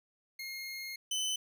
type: tone pair in turn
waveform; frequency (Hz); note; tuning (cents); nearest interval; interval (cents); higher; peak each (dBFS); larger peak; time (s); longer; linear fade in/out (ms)
25% pulse; 2143 / 3030; C7 / F#7; +41 / +40; tritone; 599; second; -36 / -28; second; 0.39-0.96 / 1.11-1.36; first; 5
effects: none